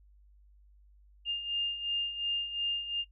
sine beating tone pair, 2810 / 2812.8 Hz, F7 / F7, +10 / +12 cents, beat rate 2.8 Hz, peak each -37 / -31 dBFS, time 1.25-3.05 s, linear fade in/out 50 ms, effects noise-tail reverb RT60 0.1 s tail -21 dB re dry + added 50 Hz sine -57 dBFS peak until 3.11 s

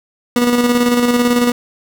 30% pulse tone with tremolo, 242.5 Hz, B3, 31 cents flat, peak -7 dBFS, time 0.36-1.52 s, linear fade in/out 2 ms, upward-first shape square, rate 18 Hz, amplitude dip 40%, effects none

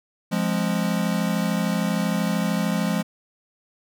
square chord, F minor, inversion none, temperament equal, 174.61 / 207.7 / 261.6 Hz, F3 / Ab3 / C4, 0 / 0 / 0 cents, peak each -25 / -25 / -31 dBFS, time 0.31-3.03 s, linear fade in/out 20 ms, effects none

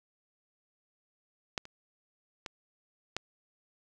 clicks, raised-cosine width 0.2 ms, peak -14 / -30 / -21 / -15 dBFS, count 4, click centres 1.578 / 1.654 / 2.462 / 3.166 s, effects none

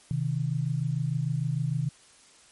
sine tone pair together, 129.94 / 156.6 Hz, C3 / D#3, -12 / +11 cents, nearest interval minor third, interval 323 cents, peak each -28 dBFS, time 0.11-1.89 s, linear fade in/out 0 ms, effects white hiss -56 dBFS RMS until 2.51 s + MP3 48 kbps

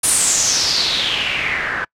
white noise with low-pass filter sweep, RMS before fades -18 dBFS, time 0.03-1.85 s, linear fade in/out 10 ms, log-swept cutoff 9900 to 1500 Hz, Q 5.3, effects noise-tail reverb RT60 0.1 s tail -26 dB re dry

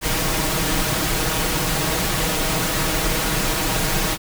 pink noise with comb filter, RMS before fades -21 dBFS, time 0.01-4.18 s, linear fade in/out 50 ms, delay 6.3 ms, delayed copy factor +0.6, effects none

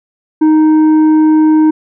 sine tone with tanh clipping, 311.1 Hz, D#4, in tune, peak -6 dBFS, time 0.41-1.71 s, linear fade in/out 10 ms, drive 6 dB, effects none

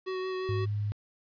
square tone with vibrato, 373.5 Hz, F#4, 16 cents sharp, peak -32 dBFS, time 0.06-0.66 s, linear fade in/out 20 ms, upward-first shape sine, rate 5.7 Hz, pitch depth 12 cents each way
sine tone, 103.8 Hz, G#2, in tune, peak -28 dBFS, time 0.49-0.92 s, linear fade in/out 0 ms
effects resampled to 11025 Hz + 10-bit

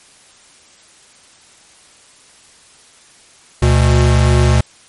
square tone pair together, 72.2 / 121.2 Hz, D2 / B2, -29 / -32 cents, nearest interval major sixth, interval 897 cents, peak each -12 dBFS, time 3.62-4.61 s, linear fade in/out 5 ms, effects white hiss -46 dBFS RMS until 4.88 s + MP3 48 kbps

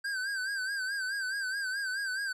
square tone with vibrato, 1568 Hz, G6, in tune, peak -32 dBFS, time 0.04-2.33 s, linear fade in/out 10 ms, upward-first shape sine, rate 4.7 Hz, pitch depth 80 cents each way, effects low-pass 9000 Hz 12 dB/octave

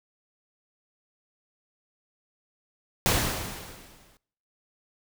pink noise with exponential decay, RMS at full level -21 dBFS, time 3.06-4.17 s, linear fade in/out 0 ms, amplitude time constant 240 ms, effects noise-tail reverb RT60 0.7 s tail -24 dB re dry

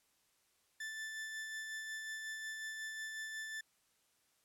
40% pulse tone with tremolo, 1760 Hz, A6, in tune, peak -40 dBFS, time 0.8-3.61 s, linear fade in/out 5 ms, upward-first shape sine, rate 5.5 Hz, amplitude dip 30%, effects white hiss -75 dBFS RMS until 4.44 s + low-pass 12000 Hz 12 dB/octave

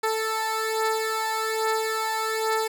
15% pulse beating tone pair, 440 / 441.2 Hz, A4 / A4, 0 / +5 cents, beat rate 1.2 Hz, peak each -23 / -19 dBFS, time 0.03-2.68 s, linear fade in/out 10 ms, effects none

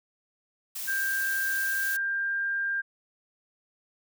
blue noise, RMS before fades -35 dBFS, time 0.75-1.97 s, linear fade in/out 10 ms
sine tone with pitch glide, 1586 to 1596.1 Hz, G6 to G6, +20 to +31 cents, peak -26 dBFS, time 0.87-2.82 s, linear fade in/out 20 ms, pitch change +11 cents, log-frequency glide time 1.6-2.39 s
effects none

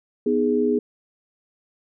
sine chord, G# minor, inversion first, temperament equal, 246.9 / 311.1 / 415.3 Hz, B3 / D#4 / G#4, 0 / 0 / 0 cents, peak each -22 / -25 / -20 dBFS, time 0.26-0.79 s, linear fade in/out 5 ms, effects none

